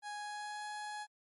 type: tone with pitch glide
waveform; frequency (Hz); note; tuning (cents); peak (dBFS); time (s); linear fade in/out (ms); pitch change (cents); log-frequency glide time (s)
30% pulse; 830 to 839.6; G#5 to G#5; -1 to +19; -38; 0.02-1.07; 50; +20; 0.14-0.66
effects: MP3 48 kbps